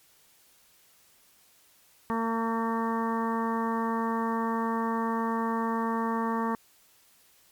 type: harmonic tone with a mistuned harmonic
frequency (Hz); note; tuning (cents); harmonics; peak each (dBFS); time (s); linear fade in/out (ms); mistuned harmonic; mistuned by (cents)
227.3; A#3; -43; 1 / 2 / 3 / 4 / 5 / 6 / 7 / 8; -29 / -34 / -41 / -32 / -33 / -46 / -45 / -42; 2.1-6.55; 0; 7; -20
effects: white hiss -61 dBFS RMS until 7.51 s + MP3 96 kbps